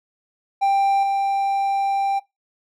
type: tone with level steps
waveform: triangle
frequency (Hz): 789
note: G5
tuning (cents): +11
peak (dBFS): -13 / -16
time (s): 0.61-2.2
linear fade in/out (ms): 20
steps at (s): 1.03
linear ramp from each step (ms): 2
effects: noise-tail reverb RT60 0.2 s tail -20 dB re dry